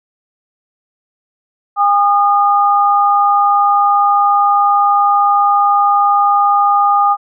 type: tone pair together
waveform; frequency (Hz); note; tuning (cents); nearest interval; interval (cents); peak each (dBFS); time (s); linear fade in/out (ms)
sine; 810 / 1222.4; G#5 / D#6; -43 / -31; perfect fifth; 712; -11; 1.76-7.17; 50
effects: none